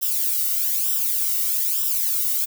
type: noise with flanger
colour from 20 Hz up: violet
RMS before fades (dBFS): -22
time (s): 0.01-2.46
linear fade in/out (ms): 20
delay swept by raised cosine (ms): 0.45 to 1.22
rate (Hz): 1.1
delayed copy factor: -0.75
effects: none